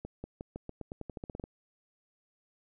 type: accelerating click train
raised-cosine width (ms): 2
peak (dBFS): -26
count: 15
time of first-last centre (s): 0.05-1.439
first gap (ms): 190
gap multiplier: 0.89
effects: none